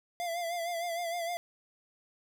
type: tone with vibrato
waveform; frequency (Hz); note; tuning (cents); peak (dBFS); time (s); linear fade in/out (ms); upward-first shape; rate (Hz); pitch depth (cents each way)
square; 685; F5; -34; -33; 0.2-1.37; 0; sine; 6.5; 55
effects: none